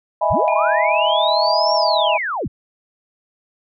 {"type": "chord", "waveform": "sine", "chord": "E major seventh", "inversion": "third", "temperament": "equal", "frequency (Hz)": [622.3, 659.3, 830.6, 987.8], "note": ["D#5", "E5", "G#5", "B5"], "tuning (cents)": [0, 0, 0, 0], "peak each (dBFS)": -20, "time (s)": [0.21, 2.18], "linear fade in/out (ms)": 10}
{"type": "linear two-way sweep", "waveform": "sine", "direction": "up then down", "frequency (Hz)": [30.87, 5588, 30.87], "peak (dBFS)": -20, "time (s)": [0.3, 2.48], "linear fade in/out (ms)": 10, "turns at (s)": 1.74}
{"type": "tone with exponential decay", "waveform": "sine", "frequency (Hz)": 2431, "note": "D#7", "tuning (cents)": -41, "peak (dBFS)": -25, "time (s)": [0.48, 1.73], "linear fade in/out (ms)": 0, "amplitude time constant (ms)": 270}
{"effects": []}